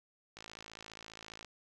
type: click train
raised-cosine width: 0.2 ms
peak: -30 dBFS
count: 60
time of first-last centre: 0.37-1.447 s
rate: 54.8 Hz
effects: none